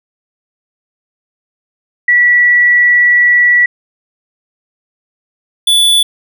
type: tone pair in turn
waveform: sine / square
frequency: 1947 / 3462 Hz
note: B6 / A7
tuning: -25 / -29 cents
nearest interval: minor seventh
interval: 996 cents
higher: second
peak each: -5 / -7 dBFS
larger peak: first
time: 2.08-3.66 / 5.67-6.03 s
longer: first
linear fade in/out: 5 ms
effects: none